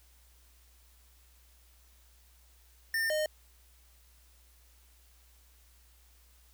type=tone pair in turn; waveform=square; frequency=1807 / 614.3 Hz; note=A6 / D#5; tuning=+46 / -22 cents; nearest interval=octave + perfect fifth; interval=1868 cents; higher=first; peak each=-29 / -29 dBFS; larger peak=neither; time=2.94-3.1 / 3.1-3.26 s; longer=neither; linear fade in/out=2 ms; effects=added 60 Hz sine -60 dBFS peak until 6.53 s + white hiss -65 dBFS RMS until 6.53 s